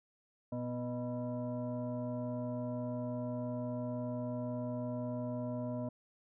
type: tone with frequency modulation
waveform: sine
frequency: 246.9 Hz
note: B3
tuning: in tune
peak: -35 dBFS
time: 0.52-5.89 s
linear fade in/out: 5 ms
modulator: 368 Hz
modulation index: 1.2
effects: none